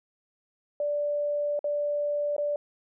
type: tone with dropouts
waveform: sine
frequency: 585 Hz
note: D5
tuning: 7 cents flat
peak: -25 dBFS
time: 0.8-2.56 s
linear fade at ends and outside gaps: 2 ms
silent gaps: 1.592-1.642 / 2.365-2.381 s
effects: none